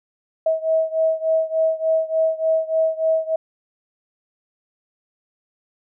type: beating tone pair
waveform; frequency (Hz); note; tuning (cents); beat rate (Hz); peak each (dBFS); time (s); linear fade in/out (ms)
sine; 641 / 644.4; E5 / E5; -49 / -39; 3.4; -19 / -21; 0.46-3.36; 5
effects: none